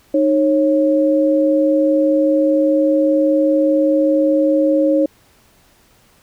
sine tone pair together, 307.8 / 547.2 Hz, D#4 / C#5, -19 / -23 cents, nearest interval minor seventh, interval 996 cents, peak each -14 dBFS, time 0.14-5.06 s, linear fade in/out 5 ms, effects pink hiss -53 dBFS RMS until 6.22 s

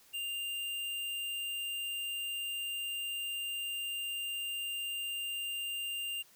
square tone, 2796 Hz, F7, 1 cent sharp, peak -36 dBFS, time 0.13-6.23 s, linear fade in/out 20 ms, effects white hiss -62 dBFS RMS until 6.35 s

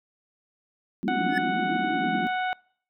white band-pass noise, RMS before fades -29 dBFS, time 1.03-2.27 s, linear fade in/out 0 ms, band 170 to 360 Hz, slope 96 dB/octave
harmonic tone, 739 Hz, F#5, 2 cents flat, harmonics 1 / 2 / 3 / 4 / 5, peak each -26 / -31 / -36 / -42 / -43 dBFS, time 1.08-2.53 s, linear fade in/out 0 ms
triangle tone with exponential growth, 1729 Hz, A6, 31 cents flat, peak -18 dBFS, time 1.28-1.38 s, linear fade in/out 2 ms, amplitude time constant 21 ms
effects noise-tail reverb RT60 0.6 s tail -26 dB re dry

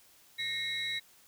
sine tone cluster, 1847 / 2156 / 3883 Hz, A#6 / C#7 / B7, -16 / -49 / -30 cents, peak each -37 / -36 / -33 dBFS, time 0.38-1 s, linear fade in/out 20 ms, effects tanh soft clip ceiling -28 dBFS + white hiss -61 dBFS RMS until 1.27 s

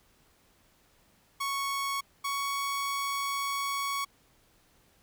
sawtooth tone pair in turn, 1108 / 1115.7 Hz, C#6 / C#6, -1 / +11 cents, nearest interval unison, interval 12 cents, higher second, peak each -26 dBFS, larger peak neither, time 1.4-2.01 / 2.24-4.05 s, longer second, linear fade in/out 10 ms, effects pink hiss -65 dBFS RMS until 5.02 s

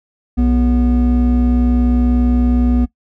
triangle tone pair together, 61 / 244 Hz, B1 / B3, -21 / -21 cents, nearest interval 2 octaves, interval 2400 cents, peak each -10 dBFS, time 0.37-2.86 s, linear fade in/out 20 ms, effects noise-tail reverb RT60 0.1 s tail -19 dB re dry + tanh soft clip ceiling -5 dBFS

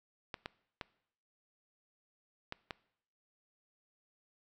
clicks, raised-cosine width 0.3 ms, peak -23 dBFS, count 5, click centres 0.342 / 0.459 / 0.812 / 2.524 / 2.708 s, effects noise-tail reverb RT60 0.7 s tail -21 dB re dry

